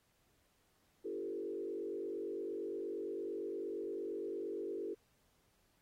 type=tone with frequency modulation; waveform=sine; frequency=394.1 Hz; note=G4; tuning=9 cents sharp; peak=-38 dBFS; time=1.04-4.95 s; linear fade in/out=20 ms; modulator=48.7 Hz; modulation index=1.4; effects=pink hiss -75 dBFS RMS until 5.81 s + AAC 48 kbps